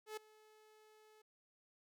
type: tone with ADSR envelope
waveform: sawtooth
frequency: 430.8 Hz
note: A4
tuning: 37 cents flat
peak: -38 dBFS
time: 0.06-1.22 s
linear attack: 110 ms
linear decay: 6 ms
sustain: -22 dB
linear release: 7 ms
effects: none